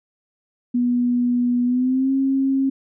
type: tone with pitch glide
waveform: sine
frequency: 244.1 to 269.3 Hz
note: B3 to C#4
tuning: -20 to -50 cents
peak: -16 dBFS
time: 0.74-2.7 s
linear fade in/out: 10 ms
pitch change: +170 cents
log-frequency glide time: 1.64-2.12 s
effects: none